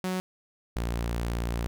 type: tone pair in turn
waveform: sawtooth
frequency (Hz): 185 / 58.27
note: F#3 / A#1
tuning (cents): 0 / 0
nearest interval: octave + minor sixth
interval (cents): 2000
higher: first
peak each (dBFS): -24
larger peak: neither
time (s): 0.04-0.2 / 0.76-1.67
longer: second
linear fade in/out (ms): 0
effects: none